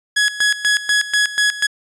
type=tone with tremolo; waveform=sawtooth; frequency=1679 Hz; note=G#6; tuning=18 cents sharp; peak=-9 dBFS; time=0.16-1.67 s; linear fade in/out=10 ms; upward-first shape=square; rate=4.1 Hz; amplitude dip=80%; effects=resampled to 22050 Hz